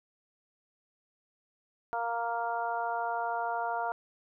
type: harmonic tone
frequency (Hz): 233.1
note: A#3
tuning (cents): 0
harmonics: 2 / 3 / 4 / 5 / 6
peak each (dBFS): -41 / -33 / -34 / -43 / -38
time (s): 1.93-3.92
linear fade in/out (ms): 0
effects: none